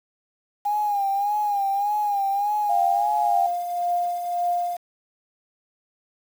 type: tone with vibrato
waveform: sine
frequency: 813 Hz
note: G#5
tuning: 37 cents flat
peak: -20 dBFS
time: 0.65-3.47 s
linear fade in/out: 10 ms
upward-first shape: sine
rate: 1.7 Hz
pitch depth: 60 cents each way
type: tone with tremolo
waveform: sine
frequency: 703 Hz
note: F5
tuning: 11 cents sharp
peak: -19 dBFS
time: 2.69-4.77 s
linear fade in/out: 10 ms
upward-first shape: triangle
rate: 1.8 Hz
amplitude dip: 60%
effects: 7-bit